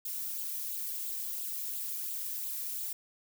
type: noise with flanger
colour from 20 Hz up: violet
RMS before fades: -37 dBFS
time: 0.05-2.93 s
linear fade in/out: 5 ms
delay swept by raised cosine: 0.25 to 1.75 ms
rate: 2.9 Hz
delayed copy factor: +0.5
effects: none